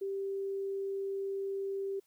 sine tone, 392 Hz, G4, in tune, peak -33 dBFS, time 0.01-2 s, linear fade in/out 10 ms, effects white hiss -73 dBFS RMS until 2.06 s

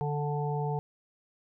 harmonic tone, 146.83 Hz, D3, in tune, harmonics 1 / 3 / 5 / 6, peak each -30 / -35 / -38 / -37 dBFS, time 0.01-0.79 s, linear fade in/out 0 ms, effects none

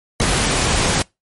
pink noise, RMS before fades -17 dBFS, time 0.2-1.02 s, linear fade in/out 0 ms, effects noise-tail reverb RT60 0.2 s tail -24 dB re dry + MP3 48 kbps

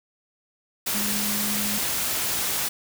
sine tone in noise, 207.7 Hz, G#3, in tune, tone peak -30 dBFS, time 0.94-1.79 s, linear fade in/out 10 ms, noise white, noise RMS -26 dBFS, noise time 0.86-2.69 s, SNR -7 dB, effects none

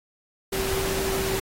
sine tone in noise, 385.5 Hz, G4, 29 cents flat, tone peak -27 dBFS, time 0.52-1.4 s, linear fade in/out 10 ms, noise pink, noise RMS -29 dBFS, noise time 0.52-1.4 s, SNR -1 dB, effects AAC 48 kbps

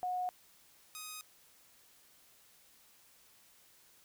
sine / 5% pulse tone pair in turn, 728 / 1252.2 Hz, F#5 / D#6, -28 / +11 cents, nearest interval major sixth, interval 939 cents, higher second, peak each -33 / -32 dBFS, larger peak second, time 0.03-0.29 / 0.95-1.21 s, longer neither, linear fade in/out 0 ms, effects white hiss -64 dBFS RMS until 4.04 s

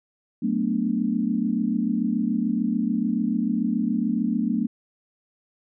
sine chord, B minor seventh, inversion second, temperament equal, 185 / 220 / 246.9 / 293.7 Hz, F#3 / A3 / B3 / D4, 0 / 0 / 0 / 0 cents, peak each -29 / -24 / -26 / -29 dBFS, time 0.42-4.67 s, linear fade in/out 10 ms, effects none

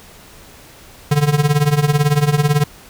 square tone with tremolo, 146.83 Hz, D3, in tune, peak -9 dBFS, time 1.11-2.64 s, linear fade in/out 5 ms, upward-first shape triangle, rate 18 Hz, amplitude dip 90%, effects pink hiss -42 dBFS RMS until 2.89 s

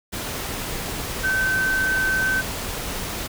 sine tone in noise, 1537 Hz, G6, 35 cents flat, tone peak -19 dBFS, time 1.23-2.42 s, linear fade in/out 20 ms, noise pink, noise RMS -29 dBFS, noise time 0.12-3.28 s, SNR +7 dB, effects none

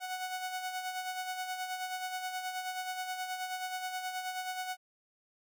sawtooth tone with tremolo, 740 Hz, F#5, in tune, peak -30 dBFS, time 0-4.77 s, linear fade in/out 50 ms, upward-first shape sine, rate 9.4 Hz, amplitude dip 50%, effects none

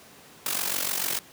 white noise with amplitude modulation, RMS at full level -25 dBFS, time 0.46-1.19 s, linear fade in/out 2 ms, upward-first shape sine, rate 46.7 Hz, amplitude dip 75%, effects pink hiss -50 dBFS RMS until 1.32 s + high-pass 150 Hz 12 dB/octave

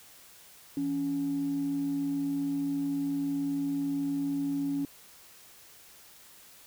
sine tone pair together, 166.49 / 280 Hz, E3 / C#4, +18 / +18 cents, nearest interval major sixth, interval 900 cents, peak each -39 / -27 dBFS, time 0.77-4.85 s, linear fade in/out 2 ms, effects tanh soft clip ceiling -23 dBFS + white hiss -54 dBFS RMS until 6.66 s

